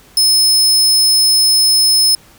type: tone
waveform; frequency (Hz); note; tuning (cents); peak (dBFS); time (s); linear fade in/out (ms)
sawtooth; 5200; E8; -24; -6; 0.17-2.15; 2
effects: pink hiss -45 dBFS RMS until 2.38 s